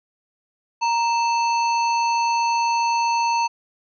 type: harmonic tone with a mistuned harmonic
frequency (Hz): 880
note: A5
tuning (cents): 0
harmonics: 1 / 3 / 5 / 7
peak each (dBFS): -18 / -28 / -32 / -35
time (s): 0.81-3.48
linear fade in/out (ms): 20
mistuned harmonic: 1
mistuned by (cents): +100
effects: none